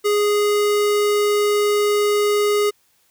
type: tone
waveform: square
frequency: 414.3 Hz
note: G#4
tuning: 4 cents flat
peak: -16 dBFS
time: 0.04-2.71 s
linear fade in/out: 20 ms
effects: white hiss -61 dBFS RMS until 3.1 s